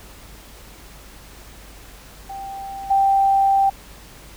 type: tone with level steps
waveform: sine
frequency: 784 Hz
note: G5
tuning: in tune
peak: -29 / -13 dBFS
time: 2.29-3.7 s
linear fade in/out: 10 ms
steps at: 2.9 s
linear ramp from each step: 10 ms
effects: added 50 Hz sine -44 dBFS peak until 4.36 s + pink hiss -44 dBFS RMS until 4.36 s